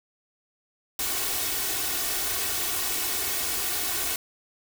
white noise with comb filter, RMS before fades -28 dBFS, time 0.99-4.16 s, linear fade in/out 2 ms, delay 2.7 ms, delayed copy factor +0.7, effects none

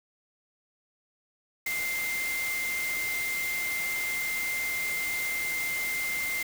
sine tone in noise, 2093 Hz, C7, in tune, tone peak -29 dBFS, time 1.66-6.43 s, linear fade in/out 5 ms, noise white, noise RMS -36 dBFS, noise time 1.66-6.43 s, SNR +4 dB, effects none

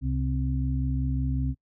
harmonic tone, 65.41 Hz, C2, in tune, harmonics 1 / 2 / 4, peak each -27 / -28 / -32 dBFS, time 0.01-1.55 s, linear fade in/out 50 ms, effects noise-tail reverb RT60 0.1 s tail -24 dB re dry

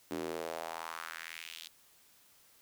square tone with high-pass filter sweep, 41 Hz, E1, 9 cents flat, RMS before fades -42 dBFS, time 0.11-1.68 s, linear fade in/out 0 ms, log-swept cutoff 290 to 3700 Hz, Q 2.5, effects white hiss -64 dBFS RMS until 2.61 s

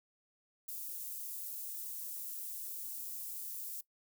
white high-pass noise, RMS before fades -43 dBFS, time 0.68-3.81 s, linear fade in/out 5 ms, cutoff 11000 Hz, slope 12 dB/octave, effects noise-tail reverb RT60 0.1 s tail -19 dB re dry

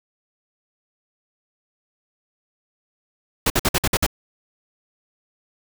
pink noise bursts, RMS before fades -18 dBFS, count 7, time 3.46-4.065 s, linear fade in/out 5 ms, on 41 ms, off 53 ms, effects none

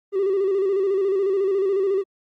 triangle tone with vibrato, 389.3 Hz, G4, 12 cents flat, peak -15 dBFS, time 0.12-2.04 s, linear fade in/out 50 ms, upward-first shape square, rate 14 Hz, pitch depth 54 cents each way, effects tanh soft clip ceiling -14 dBFS + Opus 24 kbps

